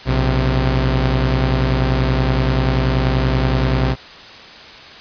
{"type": "tone pair together", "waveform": "sawtooth", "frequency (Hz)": [60.1, 130.63], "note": ["B1", "C3"], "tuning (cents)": [-46, -2], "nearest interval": "octave + minor second", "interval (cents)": 1344, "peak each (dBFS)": -13, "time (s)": [0.05, 3.96], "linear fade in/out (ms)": 50, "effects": ["white hiss -37 dBFS RMS until 5 s", "resampled to 11025 Hz"]}